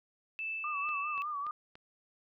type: tone with tremolo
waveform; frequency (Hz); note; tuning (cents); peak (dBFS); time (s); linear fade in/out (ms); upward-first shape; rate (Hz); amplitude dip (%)
sine; 2637; E7; 0; -34; 0.39-1.22; 0; sine; 2.5; 35
type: tone with vibrato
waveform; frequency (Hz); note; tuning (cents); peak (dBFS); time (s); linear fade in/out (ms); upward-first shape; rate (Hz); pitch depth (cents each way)
sine; 1170; D6; -7; -34; 0.64-1.51; 2; sine; 5; 75
type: click train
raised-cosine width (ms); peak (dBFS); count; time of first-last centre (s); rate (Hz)
0.3; -35; 4; 0.89-1.755; 3.47
effects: none